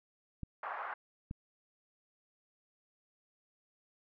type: clicks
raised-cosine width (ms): 5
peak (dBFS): -28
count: 2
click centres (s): 0.433 / 1.311
type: band-pass noise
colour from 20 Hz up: pink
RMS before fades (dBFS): -41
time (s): 0.63-0.94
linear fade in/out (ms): 5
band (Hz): 780 to 1500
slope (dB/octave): 24
effects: none